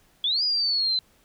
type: exponential two-way sweep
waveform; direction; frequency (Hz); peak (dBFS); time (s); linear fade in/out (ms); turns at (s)
sine; up then down; 3322 to 4959 to 4024; -21; 0.24-0.99; 2; 0.43
effects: pink hiss -61 dBFS RMS until 1.24 s